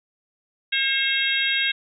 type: harmonic tone with a mistuned harmonic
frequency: 538 Hz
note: C5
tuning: 48 cents sharp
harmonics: 3 / 4 / 5 / 6 / 7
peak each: -26 / -26 / -26 / -26 / -26 dBFS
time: 0.72-1.72 s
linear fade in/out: 10 ms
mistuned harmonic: 6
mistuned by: +19 cents
effects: none